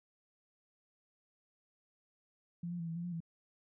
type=tone with pitch steps; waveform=sine; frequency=172 / 174.8 / 167.1 / 164.3 / 171.7 / 176.4 / 166 Hz; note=F3 / F3 / E3 / E3 / F3 / F3 / E3; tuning=-26 / +2 / +24 / -5 / -29 / +18 / +12 cents; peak=-37 dBFS; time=2.63-3.204 s; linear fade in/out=5 ms; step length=82 ms; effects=none